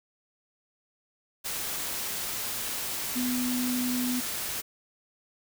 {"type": "tone in noise", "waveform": "sine", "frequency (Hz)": 249.1, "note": "B3", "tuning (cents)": 15, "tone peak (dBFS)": -27, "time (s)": [3.15, 4.21], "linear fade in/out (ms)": 20, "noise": "white", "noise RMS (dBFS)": -33, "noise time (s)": [1.44, 4.62], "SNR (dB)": 3, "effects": []}